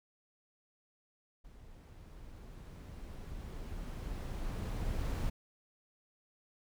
brown noise with level ramp, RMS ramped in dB -55 to -34 dBFS, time 1.44-5.3 s, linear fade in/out 10 ms, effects none

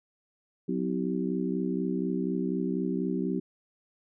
harmonic tone with a mistuned harmonic, 64.1 Hz, C2, 35 cents flat, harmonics 3 / 4 / 5 / 6, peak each -31 / -32 / -33 / -34 dBFS, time 0.68-3.4 s, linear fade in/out 10 ms, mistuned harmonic 3, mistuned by -76 cents, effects none

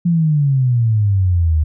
sine exponential sweep, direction down, 175.6 to 75.4 Hz, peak -11 dBFS, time 0.05-1.64 s, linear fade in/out 10 ms, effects none

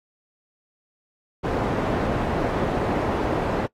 white low-pass noise, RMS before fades -24 dBFS, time 1.43-3.67 s, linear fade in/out 20 ms, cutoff 640 Hz, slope 12 dB/octave, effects noise-tail reverb RT60 0.1 s tail -20 dB re dry + AAC 48 kbps

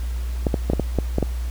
clicks, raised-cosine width 2 ms, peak -6 dBFS, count 8, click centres 0.468 / 0.542 / 0.7 / 0.734 / 0.797 / 0.987 / 1.184 / 1.227 s, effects added 60 Hz sine -23 dBFS peak until 1.5 s + pink hiss -43 dBFS RMS until 1.5 s

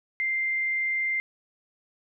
sine tone, 2093 Hz, C7, in tune, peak -24 dBFS, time 0.2-1.2 s, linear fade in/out 0 ms, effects none

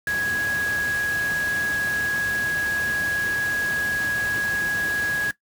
sine tone in noise, 1661.2 Hz, G#6, in tune, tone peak -21 dBFS, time 0.07-5.31 s, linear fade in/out 2 ms, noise pink, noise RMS -33 dBFS, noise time 0.07-5.31 s, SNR +9 dB, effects noise-tail reverb RT60 0.1 s tail -17 dB re dry + high-pass 80 Hz 12 dB/octave

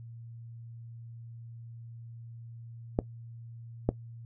clicks, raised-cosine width 2 ms, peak -11 dBFS, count 2, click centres 2.989 / 3.89 s, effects noise-tail reverb RT60 0.1 s tail -18 dB re dry + added 116 Hz sine -43 dBFS peak until 4.25 s

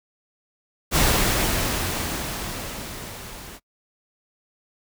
pink noise with level ramp, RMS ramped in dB -18 to -40 dBFS, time 0.91-3.6 s, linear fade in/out 50 ms, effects noise-tail reverb RT60 0.1 s tail -25 dB re dry

